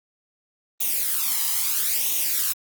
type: noise with flanger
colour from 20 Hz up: blue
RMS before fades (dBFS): -23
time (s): 0.8-2.53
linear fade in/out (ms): 10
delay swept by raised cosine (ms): 0.31 to 1.01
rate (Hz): 0.76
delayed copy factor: +0.7
effects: Opus 24 kbps